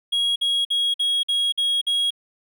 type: tone bursts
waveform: triangle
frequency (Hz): 3300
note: G#7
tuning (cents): -12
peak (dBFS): -17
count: 7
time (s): 0.12-2.106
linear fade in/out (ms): 10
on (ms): 240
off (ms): 51
effects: none